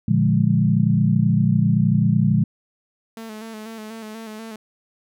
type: chord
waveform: sine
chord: Bb dominant seventh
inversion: none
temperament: equal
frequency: 116.54 / 146.83 / 174.61 / 207.7 Hz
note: Bb2 / D3 / F3 / Ab3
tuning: 0 / 0 / 0 / 0 cents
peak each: -20 dBFS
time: 0.08-2.44 s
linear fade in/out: 5 ms
type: tone with vibrato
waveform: sawtooth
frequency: 220 Hz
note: A3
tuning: in tune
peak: -29 dBFS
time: 3.17-4.56 s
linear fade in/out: 2 ms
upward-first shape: square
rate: 4.1 Hz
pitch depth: 39 cents each way
effects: none